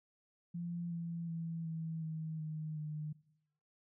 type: tone with pitch steps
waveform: sine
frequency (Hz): 172 / 168.56 / 165.18 / 161.88 / 158.64 / 155.46 / 152.35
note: F3 / E3 / E3 / E3 / D#3 / D#3 / D#3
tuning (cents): -26 / +39 / +4 / -31 / +34 / -1 / -36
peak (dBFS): -38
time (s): 0.54-3.13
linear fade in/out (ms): 10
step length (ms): 370
effects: noise-tail reverb RT60 0.8 s tail -20 dB re dry